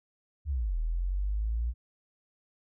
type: linear two-way sweep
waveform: sine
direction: down then up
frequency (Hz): 77.5 to 38.89 to 60.2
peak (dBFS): -27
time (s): 0.45-1.74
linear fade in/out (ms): 50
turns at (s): 0.78
effects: none